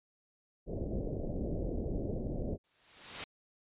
pink low-pass noise, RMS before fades -36 dBFS, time 0.66-2.58 s, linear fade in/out 50 ms, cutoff 610 Hz, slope 48 dB/octave
white noise with exponential growth, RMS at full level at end -35 dBFS, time 2.64-3.24 s, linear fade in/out 0 ms, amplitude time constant 130 ms
effects resampled to 8000 Hz

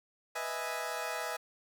20% pulse chord, E major seventh, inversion second, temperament equal, 493.9 / 622.3 / 659.3 / 830.6 Hz, B4 / D#5 / E5 / G#5, 0 / 0 / 0 / 0 cents, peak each -37 / -36 / -35 / -35 dBFS, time 0.35-1.37 s, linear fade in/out 10 ms, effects none

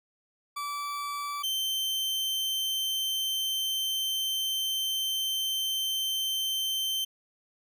40% pulse tone pair in turn, 1157 / 3108 Hz, D6 / G7, -26 / -16 cents, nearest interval octave + perfect fourth, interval 1710 cents, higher second, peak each -31 / -27 dBFS, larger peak second, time 0.56-1.43 / 1.43-7.05 s, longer second, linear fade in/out 10 ms, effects none

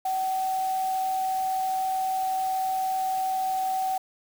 sine tone in noise, 758 Hz, F#5, 42 cents sharp, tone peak -24 dBFS, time 0.05-3.98 s, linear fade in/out 5 ms, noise white, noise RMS -42 dBFS, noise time 0.05-3.98 s, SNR +15 dB, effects none

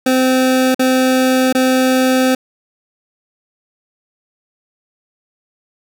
25% pulse tone with dropouts, 258.4 Hz, C4, 21 cents flat, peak -7 dBFS, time 0.06-2.35 s, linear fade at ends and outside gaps 5 ms, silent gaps 0.746-0.793 / 1.527-1.549 s, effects none

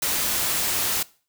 white noise, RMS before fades -24 dBFS, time 0.02-1.03 s, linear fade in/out 5 ms, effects noise-tail reverb RT60 0.4 s tail -21 dB re dry

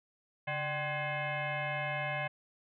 sine tone with frequency modulation, 766 Hz, G5, 40 cents flat, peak -32 dBFS, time 0.47-2.28 s, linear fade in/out 10 ms, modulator 454 Hz, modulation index 3.9, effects none

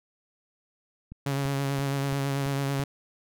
click train, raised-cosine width 5 ms, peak -28 dBFS, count 6, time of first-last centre 1.12-2.798 s, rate 2.98 Hz
sawtooth tone with vibrato, 138.59 Hz, C#3, in tune, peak -22 dBFS, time 1.26-2.84 s, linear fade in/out 5 ms, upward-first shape sine, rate 9.1 Hz, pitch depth 25 cents each way
effects none

